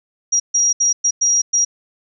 sine tone bursts at uneven times, 5710 Hz, F8, 37 cents sharp, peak -12 dBFS, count 6, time 0.32-0.4 / 0.54-0.73 / 0.8-0.93 / 1.04-1.11 / 1.21-1.42 / 1.53-1.65 s, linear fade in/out 10 ms, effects none

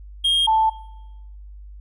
triangle / sine tone pair in turn, 3234 / 881.2 Hz, G#7 / A5, -47 / +2 cents, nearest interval octave + major seventh, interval 2251 cents, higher first, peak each -14 dBFS, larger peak neither, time 0.24-0.47 / 0.47-0.7 s, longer neither, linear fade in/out 10 ms, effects noise-tail reverb RT60 1.0 s tail -22 dB re dry + added 50 Hz sine -37 dBFS peak until 1.8 s

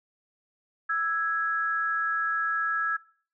sine tone pair together, 1322.3 / 1661.2 Hz, E6 / G#6, +5 / 0 cents, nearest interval major third, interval 395 cents, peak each -27 dBFS, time 0.89-2.97 s, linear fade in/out 10 ms, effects noise-tail reverb RT60 0.5 s tail -22 dB re dry

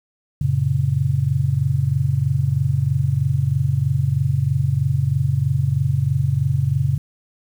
sine chord, F# major, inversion none, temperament just, 92.5 / 115.62 / 138.75 Hz, F#2 / A#2 / C#3, 0 / -14 / +2 cents, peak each -23 / -22 / -18 dBFS, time 0.41-6.98 s, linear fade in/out 5 ms, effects 8-bit

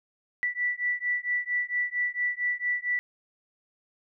sine beating tone pair, 1962 / 1966.4 Hz, B6 / B6, -12 / -8 cents, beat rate 4.4 Hz, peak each -29 dBFS, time 0.43-2.99 s, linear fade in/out 0 ms, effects none

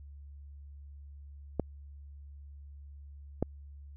clicks, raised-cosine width 2 ms, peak -15 dBFS, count 2, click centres 1.597 / 3.426 s, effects added 71 Hz sine -46 dBFS peak until 3.96 s

